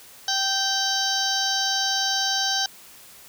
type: harmonic tone with a mistuned harmonic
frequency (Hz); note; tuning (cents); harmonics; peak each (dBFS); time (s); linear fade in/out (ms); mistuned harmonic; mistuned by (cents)
780; G5; -9; 1 / 2 / 4 / 5 / 6 / 7 / 8; -29 / -29 / -29 / -29 / -29 / -29 / -29; 0.28-2.66; 2; 8; -27
effects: white hiss -47 dBFS RMS until 3.28 s